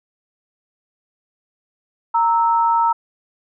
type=tone pair together; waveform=sine; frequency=926.3 / 1310 Hz; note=A#5 / E6; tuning=-11 / -11 cents; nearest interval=tritone; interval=600 cents; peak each=-14 / -20 dBFS; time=2.14-2.93 s; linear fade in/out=10 ms; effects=none